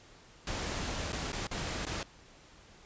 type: noise with dropouts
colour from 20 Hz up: pink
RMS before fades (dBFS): -36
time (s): 0.47-2.03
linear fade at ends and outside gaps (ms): 2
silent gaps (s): 1.122-1.129 / 1.32-1.329 / 1.47-1.512 / 1.853-1.866
effects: pink hiss -57 dBFS RMS until 2.85 s + resampled to 16000 Hz